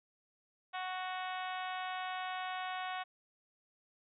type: harmonic tone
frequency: 370 Hz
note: F#4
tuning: in tune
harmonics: 2 / 3 / 4 / 5 / 6 / 7 / 8 / 9 / 10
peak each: -40 / -44 / -46 / -48 / -50 / -51 / -52 / -53 / -54 dBFS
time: 0.73-3.04 s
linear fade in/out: 20 ms
effects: none